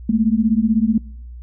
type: beating tone pair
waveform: sine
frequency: 213.5 / 229.5 Hz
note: G#3 / A#3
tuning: +48 / -27 cents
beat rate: 16 Hz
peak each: -16 dBFS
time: 0.09-0.98 s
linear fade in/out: 5 ms
effects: noise-tail reverb RT60 0.7 s tail -24 dB re dry + added 60 Hz sine -32 dBFS peak until 1.42 s